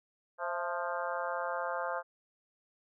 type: harmonic tone with a mistuned harmonic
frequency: 175.2 Hz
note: F3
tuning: 6 cents sharp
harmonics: 3 / 4 / 5 / 6 / 7 / 8 / 9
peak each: -38 / -39 / -40 / -41 / -41 / -42 / -43 dBFS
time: 0.38-2.03 s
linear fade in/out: 50 ms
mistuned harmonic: 4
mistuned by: -59 cents
effects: none